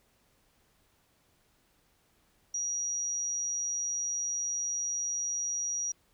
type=tone; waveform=sine; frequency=5760 Hz; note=F#8; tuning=47 cents flat; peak=-30 dBFS; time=2.54-5.92 s; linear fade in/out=5 ms; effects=pink hiss -69 dBFS RMS until 6.13 s